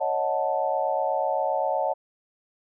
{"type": "chord", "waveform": "sine", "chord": "D# half-diminished seventh", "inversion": "third", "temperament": "equal with one note detuned", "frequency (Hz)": [554.4, 622.3, 731.5, 880], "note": ["C#5", "D#5", "F#5", "A5"], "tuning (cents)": [0, 0, -20, 0], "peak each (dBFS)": -28, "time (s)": [0, 1.94], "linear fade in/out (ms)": 20, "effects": []}